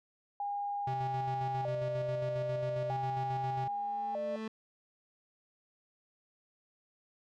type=tone with vibrato; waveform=sine; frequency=698.5 Hz; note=F5; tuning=in tune; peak=-33 dBFS; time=0.4-4.36 s; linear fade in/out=2 ms; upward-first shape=square; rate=0.4 Hz; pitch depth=260 cents each way
type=tone with tremolo; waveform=square; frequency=129.5 Hz; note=C3; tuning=17 cents flat; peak=-36 dBFS; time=0.87-3.68 s; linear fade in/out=5 ms; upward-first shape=square; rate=7.4 Hz; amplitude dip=40%
type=tone with exponential growth; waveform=30% pulse; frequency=220 Hz; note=A3; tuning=in tune; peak=-33 dBFS; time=3.28-4.48 s; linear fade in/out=5 ms; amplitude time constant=260 ms
effects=low-pass 4000 Hz 12 dB/octave